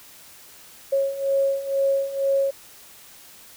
sine beating tone pair, 547 / 549.1 Hz, C#5 / C#5, -23 / -17 cents, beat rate 2.1 Hz, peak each -25 / -21 dBFS, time 0.92-2.51 s, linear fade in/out 10 ms, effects white hiss -47 dBFS RMS until 3.56 s

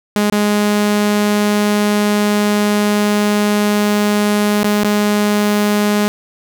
sawtooth tone with dropouts, 207.7 Hz, G#3, in tune, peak -8 dBFS, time 0.16-6.08 s, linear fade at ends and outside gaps 0 ms, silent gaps 0.299-0.323 / 4.631-4.644 / 4.835-4.846 s, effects none

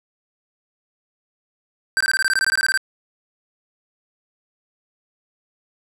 square tone bursts, 1562 Hz, G6, 7 cents flat, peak -16 dBFS, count 15, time 1.97-2.775 s, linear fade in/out 0 ms, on 35 ms, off 20 ms, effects low-pass 11000 Hz 12 dB/octave + 9-bit

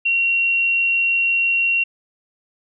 sine tone, 2743 Hz, F7, 32 cents flat, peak -15 dBFS, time 0.05-1.84 s, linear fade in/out 10 ms, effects none

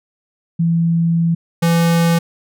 sine / square tone pair in turn, 167.2 / 168.17 Hz, E3 / E3, +25 / +35 cents, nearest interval unison, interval 10 cents, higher second, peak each -12 dBFS, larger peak neither, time 0.59-1.35 / 1.62-2.19 s, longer first, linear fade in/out 10 ms, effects none

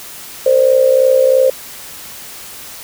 sine tone with amplitude modulation, 523.3 Hz, C5, in tune, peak -4 dBFS, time 0.46-1.5 s, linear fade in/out 5 ms, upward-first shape sine, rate 63 Hz, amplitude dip 70%, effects white hiss -32 dBFS RMS until 2.83 s

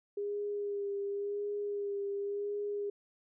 sine tone with vibrato, 405.7 Hz, G#4, 41 cents flat, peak -33 dBFS, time 0.17-2.9 s, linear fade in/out 5 ms, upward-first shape sine, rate 0.92 Hz, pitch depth 23 cents each way, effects none

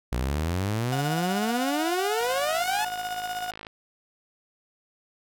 sawtooth exponential sweep, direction up, 58.27 to 880 Hz, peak -21 dBFS, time 0.12-2.85 s, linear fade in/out 5 ms
35% pulse tone with tremolo, 725 Hz, F#5, 35 cents flat, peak -26 dBFS, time 0.92-3.51 s, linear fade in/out 5 ms, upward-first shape sine, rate 16 Hz, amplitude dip 50%
click train, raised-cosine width 0.3 ms, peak -23 dBFS, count 79, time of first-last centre 2.21-3.668 s, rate 53.5 Hz
effects none

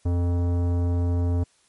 sine tone with tanh clipping, 87.31 Hz, F2, in tune, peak -22 dBFS, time 0.05-1.44 s, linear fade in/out 10 ms, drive 16 dB, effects white hiss -62 dBFS RMS until 1.68 s + MP3 48 kbps

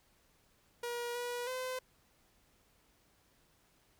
sawtooth tone with pitch steps, 478.2 / 484.9 / 512 Hz, A#4 / B4 / C5, +44 / -32 / -38 cents, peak -33 dBFS, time 0.83-1.79 s, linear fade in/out 5 ms, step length 320 ms, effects pink hiss -70 dBFS RMS until 3.99 s

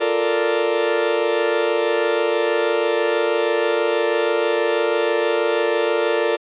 40% pulse chord, Bb major seventh, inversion second, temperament equal, 349.2 / 440 / 466.2 / 587.3 Hz, F4 / A4 / Bb4 / D5, 0 / 0 / 0 / 0 cents, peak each -24 / -21 / -21 / -22 dBFS, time 0-6.37 s, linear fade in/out 20 ms, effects resampled to 8000 Hz

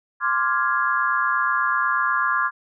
sine chord, D half-diminished seventh, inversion third, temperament equal, 1046.5 / 1174.7 / 1396.9 / 1661.2 Hz, C6 / D6 / F6 / Ab6, 0 / 0 / 0 / 0 cents, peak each -24 dBFS, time 0.2-2.51 s, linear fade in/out 50 ms, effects none

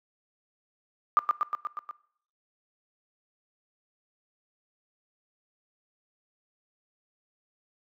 sine tone with echo, 1202 Hz, D6, 40 cents sharp, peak -16 dBFS, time 1.17-1.19 s, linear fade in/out 0 ms, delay 120 ms, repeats 6, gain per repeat -3 dB, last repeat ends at 1.91 s, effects noise-tail reverb RT60 0.6 s tail -20 dB re dry + high-pass 400 Hz 12 dB/octave

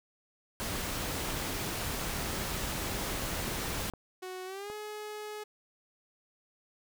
pink noise, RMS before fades -35 dBFS, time 0.6-3.9 s, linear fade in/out 0 ms
click train, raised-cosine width 1 ms, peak -31 dBFS, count 4, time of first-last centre 2.41-4.7 s, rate 1.31 Hz
sawtooth tone with pitch glide, 370 to 422.6 Hz, F#4 to G#4, 0 to +30 cents, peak -35 dBFS, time 4.22-5.44 s, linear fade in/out 10 ms, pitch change +230 cents, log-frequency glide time 4.45-4.73 s
effects none

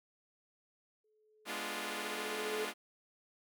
sine tone with exponential growth, 430 Hz, A4, 40 cents flat, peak -34 dBFS, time 1.04-2.65 s, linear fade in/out 5 ms, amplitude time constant 350 ms
5% pulse chord, G# diminished seventh, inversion none, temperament equal, 207.7 / 246.9 / 293.7 / 349.2 Hz, G#3 / B3 / D4 / F4, 0 / 0 / 0 / 0 cents, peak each -32 / -34 / -33 / -31 dBFS, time 1.45-2.74 s, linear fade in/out 50 ms
effects none

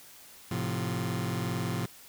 sawtooth chord, F major, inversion first, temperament just, 109.13 / 130.96 / 174.61 Hz, A2 / C3 / F3, -14 / +2 / 0 cents, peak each -30 dBFS, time 0.51-1.86 s, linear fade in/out 5 ms, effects white hiss -52 dBFS RMS until 2.08 s

